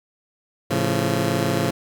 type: chord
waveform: 15% pulse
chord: A augmented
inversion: none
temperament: just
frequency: 110 / 137.5 / 171.88 Hz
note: A2 / C#3 / E#3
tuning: 0 / -14 / -27 cents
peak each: -18 dBFS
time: 0.7-1.71 s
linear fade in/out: 10 ms
effects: none